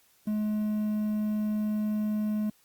triangle tone with quantisation, 212.3 Hz, G#3, 38 cents sharp, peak -24 dBFS, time 0.27-2.5 s, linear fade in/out 5 ms, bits 9, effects white hiss -64 dBFS RMS until 2.64 s + Opus 48 kbps

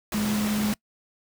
sine tone in noise, 210.9 Hz, G#3, 27 cents sharp, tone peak -23 dBFS, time 0.14-0.73 s, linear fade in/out 2 ms, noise pink, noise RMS -31 dBFS, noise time 0.12-0.74 s, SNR +5 dB, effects noise-tail reverb RT60 0.1 s tail -25 dB re dry + high-pass 80 Hz 12 dB/octave

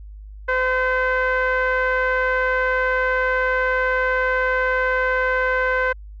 sawtooth tone with low-pass filter, 512 Hz, C5, 38 cents flat, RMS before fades -20 dBFS, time 0.48-5.93 s, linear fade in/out 10 ms, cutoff 1700 Hz, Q 4.4, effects added 51 Hz sine -35 dBFS peak until 6.2 s

